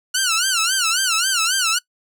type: tone with vibrato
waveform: 10% pulse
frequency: 1432 Hz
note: F6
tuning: 43 cents sharp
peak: -8 dBFS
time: 0.14-1.79 s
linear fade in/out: 10 ms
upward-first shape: sine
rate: 3.7 Hz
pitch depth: 170 cents each way
effects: noise-tail reverb RT60 0.1 s tail -22 dB re dry